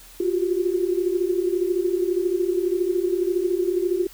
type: tone cluster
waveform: sine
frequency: 351 / 363.6 / 385.4 Hz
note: F4 / F#4 / G4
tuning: +9 / -30 / -29 cents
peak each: -22 / -27 / -25 dBFS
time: 0.2-4.07 s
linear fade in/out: 5 ms
effects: added 40 Hz sine -49 dBFS peak until 4.13 s + white hiss -47 dBFS RMS until 4.13 s